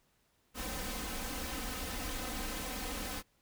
pink noise with comb filter, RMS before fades -39 dBFS, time 0.54-3.23 s, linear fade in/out 50 ms, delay 3.9 ms, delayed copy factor +0.9, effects pink hiss -73 dBFS RMS until 3.41 s

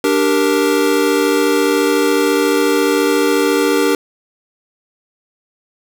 square chord, G minor, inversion second, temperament equal, 293.7 / 392 / 466.2 Hz, D4 / G4 / Bb4, 0 / 0 / 0 cents, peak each -17 dBFS, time 0.04-3.95 s, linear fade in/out 2 ms, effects none

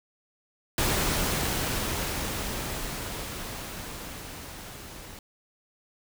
pink noise with level ramp, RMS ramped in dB -25 to -44 dBFS, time 0.78-5.19 s, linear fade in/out 2 ms, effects none

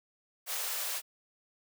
white high-pass noise, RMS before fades -35 dBFS, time 0.46-1.02 s, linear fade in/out 50 ms, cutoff 450 Hz, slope 48 dB/octave, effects none

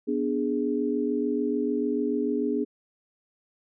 sine chord, G# diminished, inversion first, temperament equal, 246.9 / 293.7 / 415.3 Hz, B3 / D4 / G#4, 0 / 0 / 0 cents, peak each -28 dBFS, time 0.07-2.65 s, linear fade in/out 20 ms, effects none

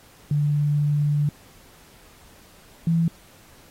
sine tone pair in turn, 146.83 / 166.09 Hz, D3 / E3, 0 / +13 cents, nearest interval major second, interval 213 cents, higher second, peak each -18 / -17 dBFS, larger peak second, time 0.31-1.29 / 2.87-3.08 s, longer first, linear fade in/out 2 ms, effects pink hiss -52 dBFS RMS until 3.7 s + AAC 48 kbps

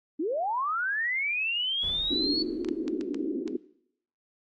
sine linear sweep, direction up, 278.3 to 4466 Hz, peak -26 dBFS, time 0.19-2.43 s, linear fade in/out 10 ms
brown noise with exponential decay, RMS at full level -38 dBFS, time 1.83-3.58 s, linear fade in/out 1 ms, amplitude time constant 380 ms
pink band-pass noise, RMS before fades -31 dBFS, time 2.1-3.57 s, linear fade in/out 10 ms, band 270 to 370 Hz, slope 48 dB/octave
clicks, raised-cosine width 0.2 ms, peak -25 dBFS, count 6, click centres 2.647 / 2.687 / 2.88 / 3.011 / 3.145 / 3.478 s
effects noise-tail reverb RT60 0.7 s tail -19 dB re dry + AAC 32 kbps

